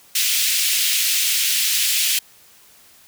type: high-pass noise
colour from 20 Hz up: pink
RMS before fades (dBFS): -19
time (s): 0.15-2.19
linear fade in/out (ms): 5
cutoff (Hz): 2500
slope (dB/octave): 24
effects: white hiss -50 dBFS RMS until 3.07 s